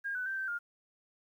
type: tone with pitch steps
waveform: sine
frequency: 1619 / 1498 / 1565 / 1553 / 1413 Hz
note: G#6 / F#6 / G6 / G6 / F6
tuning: -45 / +21 / -3 / -17 / +20 cents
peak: -33 dBFS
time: 0.04-0.59 s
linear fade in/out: 20 ms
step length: 110 ms
effects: 11-bit